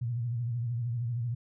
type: tone with vibrato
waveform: sine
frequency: 118.9 Hz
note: A#2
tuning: 35 cents sharp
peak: -29 dBFS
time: 0.01-1.35 s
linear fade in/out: 10 ms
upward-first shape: triangle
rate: 13 Hz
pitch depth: 99 cents each way
effects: none